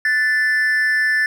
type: tone with amplitude modulation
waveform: triangle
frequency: 1760 Hz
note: A6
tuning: in tune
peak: -10 dBFS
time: 0.05-1.26 s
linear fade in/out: 2 ms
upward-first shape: sine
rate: 275 Hz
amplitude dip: 60%
effects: none